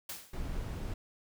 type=noise with exponential decay; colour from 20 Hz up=white; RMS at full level=-38 dBFS; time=0.09-0.46 s; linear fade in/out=5 ms; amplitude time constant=79 ms
type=noise; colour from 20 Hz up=brown; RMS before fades=-37 dBFS; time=0.33-0.94 s; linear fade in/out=5 ms
effects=none